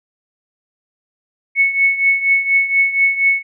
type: tone with tremolo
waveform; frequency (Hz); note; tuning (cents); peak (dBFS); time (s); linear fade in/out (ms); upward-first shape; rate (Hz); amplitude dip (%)
sine; 2207; C#7; -8; -8; 1.55-3.43; 50; triangle; 4.2; 80
effects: none